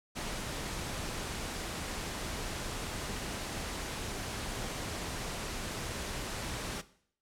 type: noise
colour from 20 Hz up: pink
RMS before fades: -38 dBFS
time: 0.15-6.82 s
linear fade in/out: 20 ms
effects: noise-tail reverb RT60 0.6 s tail -17 dB re dry + low-pass 10000 Hz 12 dB/octave